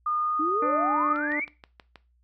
sine tone with pitch glide, 1219 to 1236.7 Hz, D#6 to D#6, -36 to -11 cents, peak -24 dBFS, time 0.06-1.13 s, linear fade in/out 5 ms, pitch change +25 cents, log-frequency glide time 0.18-0.44 s
sine exponential sweep, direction up, 293.7 to 2375 Hz, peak -27 dBFS, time 0.39-1.45 s, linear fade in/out 10 ms
harmonic tone, 296.3 Hz, D4, 15 cents sharp, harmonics 1 / 2 / 3 / 4 / 5 / 6 / 7 / 8, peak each -29 / -35 / -39 / -41 / -43 / -45 / -46 / -47 dBFS, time 0.62-1.4 s, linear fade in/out 5 ms
click train, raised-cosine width 0.3 ms, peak -28 dBFS, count 6, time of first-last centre 1.16-1.957 s, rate 6.27 Hz
effects noise-tail reverb RT60 0.3 s tail -17 dB re dry + added 60 Hz sine -62 dBFS peak until 2.23 s

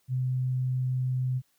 sine tone, 128.1 Hz, C3, 36 cents flat, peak -25 dBFS, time 0.08-1.42 s, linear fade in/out 50 ms, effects white hiss -70 dBFS RMS until 1.58 s

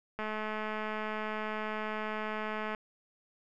click train, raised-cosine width 0.5 ms, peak -22 dBFS, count 551, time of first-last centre 0.19-2.748 s, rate 215 Hz, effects none

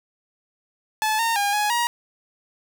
sawtooth tone with pitch steps, 865 / 917 / 810 / 836 / 950 Hz, A5 / A#5 / G#5 / G#5 / A#5, -30 / -29 / -43 / +11 / +33 cents, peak -16 dBFS, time 1.02-1.87 s, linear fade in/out 0 ms, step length 170 ms, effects 7-bit

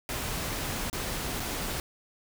pink noise with dropouts, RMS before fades -33 dBFS, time 0.09-1.8 s, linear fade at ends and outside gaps 1 ms, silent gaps 0.899-0.929 / 1.398-1.402 s, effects none

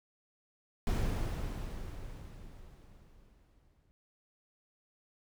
brown noise with exponential decay, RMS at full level -29 dBFS, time 0.87-3.91 s, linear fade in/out 0 ms, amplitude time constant 660 ms, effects none

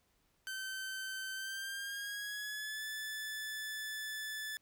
sawtooth tone with pitch glide, 1542 to 1740.9 Hz, G6 to A6, -29 to -19 cents, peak -36 dBFS, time 0.47-4.57 s, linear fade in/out 0 ms, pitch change +210 cents, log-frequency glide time 1.34-2.84 s, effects pink hiss -75 dBFS RMS until 4.61 s

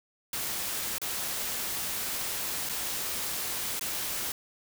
white noise with dropouts, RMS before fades -33 dBFS, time 0.33-4.32 s, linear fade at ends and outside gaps 2 ms, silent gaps 0.983-1.016 / 2.69-2.695 / 3.795-3.81 s, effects none

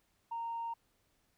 sine tone, 925 Hz, A#5, 14 cents flat, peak -35 dBFS, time 0.31-0.74 s, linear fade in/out 10 ms, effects tanh soft clip ceiling -32 dBFS + pink hiss -75 dBFS RMS until 1.37 s

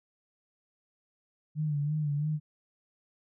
sine tone with vibrato, 149 Hz, D3, 25 cents sharp, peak -27 dBFS, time 1.55-2.4 s, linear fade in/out 50 ms, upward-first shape sine, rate 3 Hz, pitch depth 62 cents each way, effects none

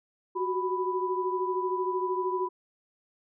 sine tone cluster, 367.5 / 380.5 / 991 Hz, F#4 / F#4 / B5, -12 / +48 / +6 cents, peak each -30 / -34 / -30 dBFS, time 0.35-2.49 s, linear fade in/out 20 ms, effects none

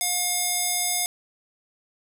square tone with band-pass filter, 716 Hz, F5, 43 cents sharp, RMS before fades -25 dBFS, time 0.01-1.06 s, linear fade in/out 0 ms, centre 9800 Hz, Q 1.1, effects 7-bit

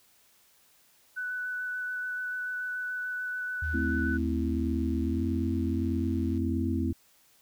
sine tone with vibrato, 1491 Hz, F#6, 13 cents sharp, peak -31 dBFS, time 1.16-4.18 s, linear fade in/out 20 ms, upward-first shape square, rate 6.9 Hz, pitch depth 8 cents each way
sine tone with pitch glide, 78 to 86.05 Hz, D#2 to F2, +5 to -25 cents, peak -30 dBFS, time 3.62-6.93 s, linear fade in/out 5 ms, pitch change +170 cents, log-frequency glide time 5.01-5.26 s
click train, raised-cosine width 0.2 ms, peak -40 dBFS, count 302, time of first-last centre 3.64-6.376 s, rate 110 Hz
sine chord, A minor, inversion none, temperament equal, 220 / 261.6 / 329.6 Hz, A3 / C4 / E4, 0 / 0 / 0 cents, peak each -33 / -31 / -33 dBFS, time 3.73-6.93 s, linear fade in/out 20 ms
effects white hiss -63 dBFS RMS until 7.41 s

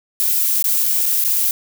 violet noise with dropouts, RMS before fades -17 dBFS, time 0.2-1.51 s, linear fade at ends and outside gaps 0 ms, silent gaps 0.625-0.642 / 0.858-0.862 / 1.057-1.062 / 1.24-1.248 s, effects none

